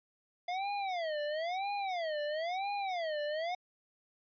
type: tone with vibrato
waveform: square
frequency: 693 Hz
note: F5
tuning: 14 cents flat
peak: -34 dBFS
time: 0.48-3.55 s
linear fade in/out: 5 ms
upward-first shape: sine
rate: 1 Hz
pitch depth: 280 cents each way
effects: resampled to 11025 Hz